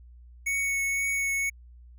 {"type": "tone with vibrato", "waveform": "square", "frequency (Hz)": 2217, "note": "C#7", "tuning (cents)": 0, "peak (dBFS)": -26, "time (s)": [0.46, 1.5], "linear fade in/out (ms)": 10, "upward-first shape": "triangle", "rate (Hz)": 2, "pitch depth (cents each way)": 12, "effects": ["added 60 Hz sine -47 dBFS peak until 1.98 s"]}